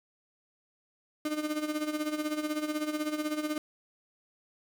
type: tone with tremolo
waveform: 35% pulse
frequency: 303.7 Hz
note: D#4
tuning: 42 cents flat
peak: -26 dBFS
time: 1.25-3.58 s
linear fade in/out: 2 ms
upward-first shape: sine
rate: 16 Hz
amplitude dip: 70%
effects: 10-bit